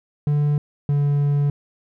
triangle tone pair in turn, 146.83 / 143.81 Hz, D3 / D3, 0 / -36 cents, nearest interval unison, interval 36 cents, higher first, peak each -14 dBFS, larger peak neither, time 0.27-0.58 / 0.89-1.5 s, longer second, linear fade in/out 2 ms, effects none

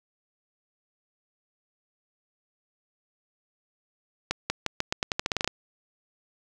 accelerating click train, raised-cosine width 0.2 ms, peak -8 dBFS, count 14, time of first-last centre 4.31-5.476 s, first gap 190 ms, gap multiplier 0.86, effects none

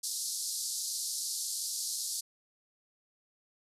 pink band-pass noise, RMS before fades -36 dBFS, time 0.03-2.21 s, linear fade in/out 10 ms, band 4300 to 12000 Hz, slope 48 dB/octave, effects resampled to 32000 Hz

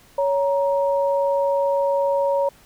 sine tone pair together, 558.9 / 940 Hz, C#5 / A#5, +14 / +14 cents, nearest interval major sixth, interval 900 cents, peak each -18 / -24 dBFS, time 0.18-2.49 s, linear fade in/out 5 ms, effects pink hiss -52 dBFS RMS until 2.65 s

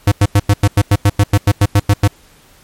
square tone bursts, 101.5 Hz, G#2, 39 cents flat, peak -7 dBFS, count 15, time 0.07-2.077 s, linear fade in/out 5 ms, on 47 ms, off 93 ms, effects pink hiss -47 dBFS RMS until 2.63 s + MP3 64 kbps

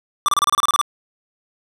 square tone bursts, 1174.7 Hz, D6, in tune, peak -14 dBFS, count 11, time 0.26-0.814 s, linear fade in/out 0 ms, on 24 ms, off 29 ms, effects low-pass 12000 Hz 12 dB/octave

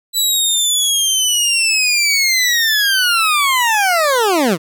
20% pulse linear sweep, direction down, 3976 to 146.83 Hz, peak -7 dBFS, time 0.13-4.58 s, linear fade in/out 50 ms, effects none

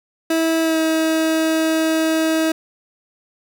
30% pulse tone with pitch glide, 325 to 319.8 Hz, E4 to D#4, -24 to +48 cents, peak -13 dBFS, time 0.3-2.52 s, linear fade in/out 5 ms, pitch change -28 cents, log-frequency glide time 0.62-0.78 s, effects none

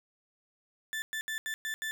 35% pulse tone bursts at uneven times, 1760 Hz, A6, in tune, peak -31 dBFS, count 6, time 0.93-1.02 / 1.13-1.21 / 1.28-1.38 / 1.46-1.54 / 1.65-1.74 / 1.82-1.91 s, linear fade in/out 0 ms, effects none

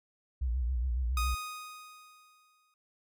sine tone with vibrato, 61.8 Hz, B1, 2 cents sharp, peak -28 dBFS, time 0.41-1.35 s, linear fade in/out 10 ms, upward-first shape sine, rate 7.2 Hz, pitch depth 120 cents each way
sawtooth tone with exponential decay, 1244.5 Hz, D#6, in tune, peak -27 dBFS, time 1.17-2.74 s, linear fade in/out 2 ms, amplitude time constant 340 ms
effects none

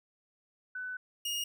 sine / sawtooth tone pair in turn, 1500 / 2856 Hz, F#6 / F7, +23 / +38 cents, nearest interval major seventh, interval 1115 cents, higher second, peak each -36 / -29 dBFS, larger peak second, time 0.75-0.97 / 1.25-1.44 s, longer first, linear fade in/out 5 ms, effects none

